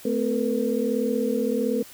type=tone cluster; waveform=sine; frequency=220.3 / 256.2 / 447.9 / 489.3 Hz; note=A3 / C4 / A4 / B4; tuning=+2 / -36 / +31 / -16 cents; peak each=-27 dBFS; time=0.05-1.83 s; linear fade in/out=5 ms; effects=white hiss -46 dBFS RMS until 1.93 s